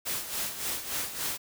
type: noise with tremolo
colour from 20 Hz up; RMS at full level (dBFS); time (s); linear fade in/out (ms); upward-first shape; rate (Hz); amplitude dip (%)
white; -31; 0.05-1.38; 20; sine; 3.5; 65
effects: none